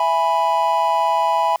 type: chord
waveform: triangle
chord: E major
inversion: none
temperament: equal with one note detuned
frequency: 662.3 / 830.6 / 987.8 Hz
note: E5 / G#5 / B5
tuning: +8 / 0 / 0 cents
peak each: -20 / -18 / -16 dBFS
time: 0-1.56 s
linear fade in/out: 2 ms
effects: white hiss -53 dBFS RMS until 1.6 s